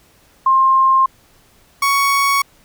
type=tone pair in turn; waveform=sine / 30% pulse; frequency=1060 / 1114.4 Hz; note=C6 / C#6; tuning=+22 / +9 cents; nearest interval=minor second; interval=87 cents; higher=second; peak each=-9 / -10 dBFS; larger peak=first; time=0.46-1.06 / 1.82-2.42 s; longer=neither; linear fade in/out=5 ms; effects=pink hiss -52 dBFS RMS until 2.64 s